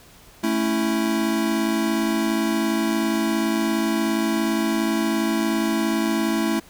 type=chord; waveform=square; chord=A major; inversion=none; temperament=equal; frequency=220 / 277.2 / 329.6 Hz; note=A3 / C#4 / E4; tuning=0 / 0 / 0 cents; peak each=-24 / -28 / -24 dBFS; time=0.43-6.6 s; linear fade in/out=10 ms; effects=pink hiss -49 dBFS RMS until 6.69 s